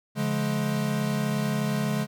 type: tone cluster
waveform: square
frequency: 142.7 / 174 / 210.8 Hz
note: D3 / F3 / G#3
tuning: -49 / -6 / +26 cents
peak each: -29 / -34 / -28 dBFS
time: 0.15-2.07 s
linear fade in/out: 50 ms
effects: none